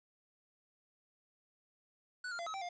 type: tone with pitch steps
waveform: square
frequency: 1482 / 1399 / 684 / 1281 / 777 / 705 Hz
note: F#6 / F6 / F5 / E6 / G5 / F5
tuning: +2 / +3 / -36 / -50 / -16 / +16 cents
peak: -40 dBFS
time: 2.24-2.69 s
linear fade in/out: 5 ms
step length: 75 ms
effects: resampled to 16000 Hz + 11-bit